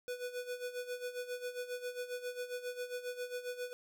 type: tone with tremolo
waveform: square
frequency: 493.9 Hz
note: B4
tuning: in tune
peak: -37 dBFS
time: 0.08-3.73 s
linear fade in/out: 0 ms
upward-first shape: sine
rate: 7.4 Hz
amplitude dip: 75%
effects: none